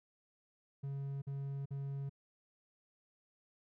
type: tone bursts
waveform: triangle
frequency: 138.59 Hz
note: C#3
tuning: in tune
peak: -36 dBFS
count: 3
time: 0.83-2.096 s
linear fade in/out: 10 ms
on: 390 ms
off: 48 ms
effects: none